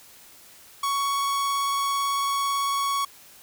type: tone with vibrato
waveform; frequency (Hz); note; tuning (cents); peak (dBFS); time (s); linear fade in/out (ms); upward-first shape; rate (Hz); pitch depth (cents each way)
45% pulse; 1115; C#6; +10; -23; 0.83-3.05; 5; sine; 18; 8
effects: white hiss -50 dBFS RMS until 3.42 s